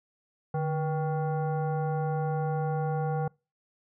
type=tone with frequency modulation; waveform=sine; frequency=150 Hz; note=D3; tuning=37 cents sharp; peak=-26 dBFS; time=0.54-3.28 s; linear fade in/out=5 ms; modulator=633 Hz; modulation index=0.95; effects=noise-tail reverb RT60 0.3 s tail -26 dB re dry